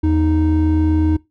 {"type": "tone pair together", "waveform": "triangle", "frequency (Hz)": [81.31, 311.1], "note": ["E2", "D#4"], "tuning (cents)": [-23, 0], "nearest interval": "octave + major seventh", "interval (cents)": 2323, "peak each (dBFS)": -13, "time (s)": [0.03, 1.17], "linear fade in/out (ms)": 10, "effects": ["noise-tail reverb RT60 0.2 s tail -21 dB re dry", "tanh soft clip ceiling -3 dBFS"]}